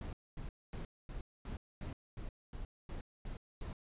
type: noise bursts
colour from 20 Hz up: brown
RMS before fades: -43 dBFS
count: 11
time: 0.01-3.73 s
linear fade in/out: 2 ms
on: 120 ms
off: 240 ms
effects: resampled to 8000 Hz